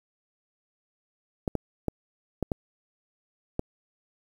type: clicks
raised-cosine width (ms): 2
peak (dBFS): -13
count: 6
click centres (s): 1.478 / 1.553 / 1.883 / 2.427 / 2.518 / 3.594
effects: 8-bit